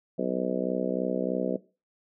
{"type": "harmonic tone", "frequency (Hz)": 63.2, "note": "B1", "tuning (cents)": 41, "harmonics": [3, 4, 5, 6, 7, 8, 9, 10], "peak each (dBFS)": [-33, -33, -36, -34, -34, -32, -39, -36], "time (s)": [0.18, 1.57], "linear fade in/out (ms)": 10, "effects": ["noise-tail reverb RT60 0.3 s tail -18 dB re dry"]}